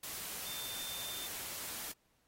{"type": "tone in noise", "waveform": "sine", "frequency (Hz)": 3581, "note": "A7", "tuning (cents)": 30, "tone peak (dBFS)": -44, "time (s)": [0.46, 1.27], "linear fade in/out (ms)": 5, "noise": "white", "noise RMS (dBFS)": -43, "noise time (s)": [0.03, 1.92], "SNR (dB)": -4, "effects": ["pink hiss -75 dBFS RMS until 2.27 s", "AAC 48 kbps"]}